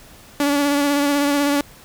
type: tone with vibrato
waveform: sawtooth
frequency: 286.1 Hz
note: D4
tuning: 45 cents flat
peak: -12 dBFS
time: 0.4-1.61 s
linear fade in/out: 2 ms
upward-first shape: sine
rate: 16 Hz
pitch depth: 26 cents each way
effects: pink hiss -45 dBFS RMS until 1.84 s